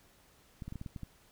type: clicks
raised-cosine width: 5 ms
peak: -29 dBFS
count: 8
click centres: 0.622 / 0.68 / 0.724 / 0.757 / 0.814 / 0.862 / 0.962 / 1.033 s
effects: pink hiss -64 dBFS RMS until 1.31 s